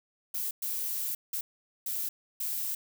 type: noise bursts at uneven times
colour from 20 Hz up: violet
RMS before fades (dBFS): -33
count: 5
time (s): 0.34-0.51 / 0.62-1.15 / 1.33-1.41 / 1.86-2.09 / 2.4-2.75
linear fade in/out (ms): 5
effects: none